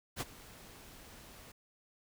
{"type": "noise with ADSR envelope", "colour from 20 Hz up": "pink", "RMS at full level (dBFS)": -36, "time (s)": [0.16, 1.52], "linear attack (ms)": 49, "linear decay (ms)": 29, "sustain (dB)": -18, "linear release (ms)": 6, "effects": []}